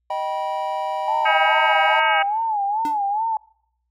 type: chord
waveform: triangle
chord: Eb augmented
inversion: none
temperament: just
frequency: 622.3 / 777.8 / 972.3 Hz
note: Eb5 / G5 / B5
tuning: 0 / -14 / -27 cents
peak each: -26 / -24 / -25 dBFS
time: 0.1-2 s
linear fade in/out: 5 ms
type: tone with vibrato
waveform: sine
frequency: 850 Hz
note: G#5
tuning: 40 cents sharp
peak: -19 dBFS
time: 1.08-3.37 s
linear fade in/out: 2 ms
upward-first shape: sine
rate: 2.4 Hz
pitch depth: 120 cents each way
type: harmonic tone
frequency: 318.4 Hz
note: D#4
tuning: 40 cents sharp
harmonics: 2 / 3 / 4 / 5 / 6 / 7 / 8 / 9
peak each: -27 / -27 / -23 / -22 / -32 / -23 / -33 / -28 dBFS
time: 1.25-2.23 s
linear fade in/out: 10 ms
type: tone with exponential decay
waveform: square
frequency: 293.7 Hz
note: D4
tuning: in tune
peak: -25 dBFS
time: 2.85-3.01 s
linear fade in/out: 1 ms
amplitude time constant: 34 ms
effects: noise-tail reverb RT60 0.7 s tail -26 dB re dry + added 60 Hz sine -70 dBFS peak until 3.9 s